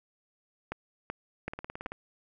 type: two click trains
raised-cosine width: 0.5 ms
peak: -19 / -23 dBFS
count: 4 / 9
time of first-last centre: 0.72-1.861 / 1.48-1.92 s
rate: 2.63 / 18.2 Hz
effects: none